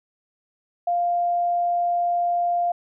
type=tone; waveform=sine; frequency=698.5 Hz; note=F5; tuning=in tune; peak=-19 dBFS; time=0.87-2.72 s; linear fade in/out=5 ms; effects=none